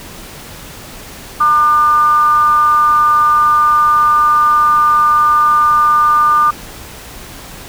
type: tone with frequency modulation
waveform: sine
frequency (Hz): 1200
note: D6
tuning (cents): +37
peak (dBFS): -7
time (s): 1.4-6.51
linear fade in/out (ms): 10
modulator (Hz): 281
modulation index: 0.36
effects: pink hiss -32 dBFS RMS until 7.68 s